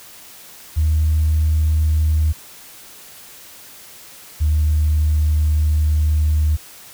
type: tone pair in turn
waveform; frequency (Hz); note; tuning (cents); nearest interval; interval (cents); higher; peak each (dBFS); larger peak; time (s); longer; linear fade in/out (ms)
sine; 77.78 / 76.4; D#2 / D#2; 0 / -31; unison; 31; first; -12; neither; 0.76-2.33 / 4.4-6.57; second; 20
effects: tanh soft clip ceiling -9 dBFS + white hiss -41 dBFS RMS until 6.93 s